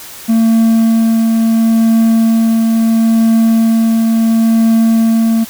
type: tone with tremolo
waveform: triangle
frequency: 225.7 Hz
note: A3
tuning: 44 cents sharp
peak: -4 dBFS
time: 0.28-5.45 s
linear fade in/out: 20 ms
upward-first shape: triangle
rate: 0.73 Hz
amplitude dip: 25%
effects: white hiss -31 dBFS RMS until 5.49 s

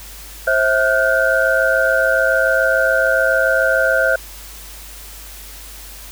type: tone cluster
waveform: sine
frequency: 531 / 652 / 1430 / 1537 Hz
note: C5 / E5 / F6 / G6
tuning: +25 / -19 / +41 / -35 cents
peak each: -18 dBFS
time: 0.47-4.16 s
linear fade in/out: 5 ms
effects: added 50 Hz sine -37 dBFS peak until 6.11 s + white hiss -37 dBFS RMS until 6.11 s

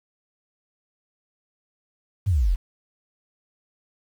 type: exponential sweep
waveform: sine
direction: down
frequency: 108.7 to 36.82 Hz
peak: -17 dBFS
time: 2.26-2.56 s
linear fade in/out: 20 ms
effects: 8-bit

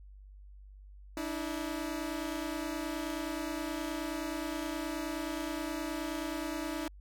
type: tone pair together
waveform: sawtooth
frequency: 293.7 / 323.2 Hz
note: D4 / E4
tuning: 0 / -34 cents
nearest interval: major second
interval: 166 cents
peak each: -34 / -33 dBFS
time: 1.17-6.88 s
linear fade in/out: 2 ms
effects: added 49 Hz sine -49 dBFS peak until 7 s

